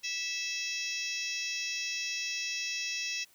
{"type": "harmonic tone with a mistuned harmonic", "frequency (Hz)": 656, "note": "E5", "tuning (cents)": -9, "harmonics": [3, 4, 5, 6, 7, 8, 9, 10], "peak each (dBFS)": [-44, -36, -44, -43, -48, -39, -41, -45], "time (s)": [0.03, 3.25], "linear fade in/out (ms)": 20, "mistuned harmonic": 9, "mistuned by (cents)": -36, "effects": ["white hiss -63 dBFS RMS until 3.34 s"]}